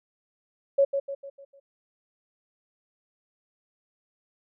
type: tone with echo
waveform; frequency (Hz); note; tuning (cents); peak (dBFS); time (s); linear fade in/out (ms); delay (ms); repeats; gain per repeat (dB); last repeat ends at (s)
sine; 554.4; C#5; 0; -16; 0.78-0.85; 10; 150; 5; -7; 1.6
effects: none